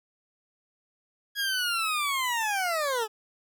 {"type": "linear sweep", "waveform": "20% pulse", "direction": "down", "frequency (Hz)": [1661.2, 415.3], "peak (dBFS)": -21, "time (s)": [1.35, 3.08], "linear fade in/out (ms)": 50, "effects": []}